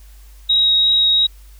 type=tone with vibrato; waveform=sine; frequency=3800 Hz; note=A#7; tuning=33 cents sharp; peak=-11 dBFS; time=0.49-1.27 s; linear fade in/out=10 ms; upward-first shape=triangle; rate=2.9 Hz; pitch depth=9 cents each way; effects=added 50 Hz sine -39 dBFS peak until 1.59 s + white hiss -52 dBFS RMS until 1.59 s

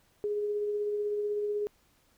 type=tone with tremolo; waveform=sine; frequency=415.3 Hz; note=G#4; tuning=in tune; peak=-27 dBFS; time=0.24-1.67 s; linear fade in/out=0 ms; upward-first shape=triangle; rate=16 Hz; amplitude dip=30%; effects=pink hiss -67 dBFS RMS until 2.17 s

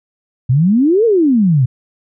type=exponential two-way sweep; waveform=sine; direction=up then down; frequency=118.7 to 478.3 to 118.7 Hz; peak=-8 dBFS; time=0.49-1.66 s; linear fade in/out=10 ms; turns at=1.05 s; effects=none

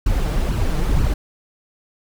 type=noise with flanger; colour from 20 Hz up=brown; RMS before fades=-18 dBFS; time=0.06-1.14 s; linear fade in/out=5 ms; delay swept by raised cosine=0.68 to 6.68 ms; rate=2.1 Hz; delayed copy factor=+0.65; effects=none

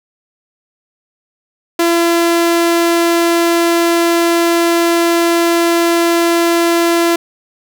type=tone; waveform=sawtooth; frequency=339 Hz; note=E4; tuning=49 cents sharp; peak=-6 dBFS; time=1.79-7.16 s; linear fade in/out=5 ms; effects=none

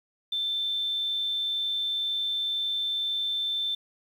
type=tone; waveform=sine; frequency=3549 Hz; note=A7; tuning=14 cents sharp; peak=-26 dBFS; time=0.32-3.75 s; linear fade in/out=5 ms; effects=9-bit

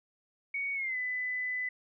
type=tone with pitch glide; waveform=sine; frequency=2234 to 2002 Hz; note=C#7 to B6; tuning=+13 to +23 cents; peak=-31 dBFS; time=0.54-1.69 s; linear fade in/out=5 ms; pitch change=-190 cents; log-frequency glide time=0.74-0.97 s; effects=none

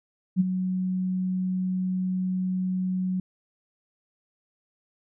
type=tone with ADSR envelope; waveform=sine; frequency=185 Hz; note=F#3; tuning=in tune; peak=-15 dBFS; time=0.36-3.2 s; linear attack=42 ms; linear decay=22 ms; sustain=-9 dB; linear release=3 ms; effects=none

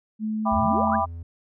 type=tone with pitch glide; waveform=sine; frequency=216.5 to 218.6 Hz; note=A3 to A3; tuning=-28 to -11 cents; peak=-24 dBFS; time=0.19-1.02 s; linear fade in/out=50 ms; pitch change=+17 cents; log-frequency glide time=0.4-0.49 s
type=chord; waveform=sine; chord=E minor seventh; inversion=none; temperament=just; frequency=659.3 / 791.1 / 988.9 / 1186.7 Hz; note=E5 / G5 / B5 / D6; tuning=0 / +16 / +2 / +18 cents; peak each=-28 / -25 / -25 / -27 dBFS; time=0.45-1.06 s; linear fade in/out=20 ms
type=tone; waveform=triangle; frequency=84 Hz; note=E2; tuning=33 cents sharp; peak=-31 dBFS; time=0.51-1.23 s; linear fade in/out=5 ms
type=exponential sweep; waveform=sine; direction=up; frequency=51.2 to 1765 Hz; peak=-28 dBFS; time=0.52-0.96 s; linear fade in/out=10 ms
effects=none

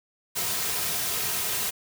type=noise with comb filter; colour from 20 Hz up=white; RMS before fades=-28 dBFS; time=0.35-1.71 s; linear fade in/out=20 ms; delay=3.5 ms; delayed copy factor=-0.5; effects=none

